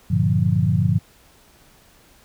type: chord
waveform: sine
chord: G minor seventh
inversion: none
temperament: equal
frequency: 98 / 116.54 / 146.83 / 174.61 Hz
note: G2 / Bb2 / D3 / F3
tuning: 0 / 0 / 0 / 0 cents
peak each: -21 dBFS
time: 0.1-0.99 s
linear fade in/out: 10 ms
effects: pink hiss -53 dBFS RMS until 2.24 s